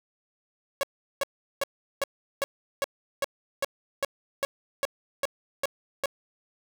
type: tone bursts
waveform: sawtooth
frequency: 554.4 Hz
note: C#5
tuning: in tune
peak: -20 dBFS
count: 14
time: 0.81-6.058 s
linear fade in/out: 0 ms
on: 22 ms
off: 380 ms
effects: none